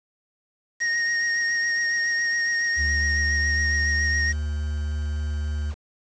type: tone with vibrato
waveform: square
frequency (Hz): 1864.7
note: A#6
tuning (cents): 0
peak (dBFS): -22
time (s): 0.8-4.33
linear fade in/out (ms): 20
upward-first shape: triangle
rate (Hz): 7.2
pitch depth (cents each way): 20
type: tone with pitch glide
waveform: triangle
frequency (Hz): 73.42 to 74.7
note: D2 to D2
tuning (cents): 0 to +30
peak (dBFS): -22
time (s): 2.76-5.75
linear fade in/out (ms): 50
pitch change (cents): +30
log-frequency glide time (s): 3.15-3.64
effects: resampled to 16000 Hz + 7-bit